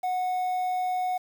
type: tone with quantisation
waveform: triangle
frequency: 734 Hz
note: F#5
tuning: 14 cents flat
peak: -23 dBFS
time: 0.03-1.18 s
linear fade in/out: 10 ms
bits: 8
effects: none